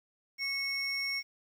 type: tone pair together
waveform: sine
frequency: 2195 / 5531 Hz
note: C#7 / F8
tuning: -18 / -18 cents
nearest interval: octave + major third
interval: 1600 cents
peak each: -31 / -33 dBFS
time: 0.38-1.23 s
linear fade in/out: 50 ms
effects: tanh soft clip ceiling -28 dBFS + 10-bit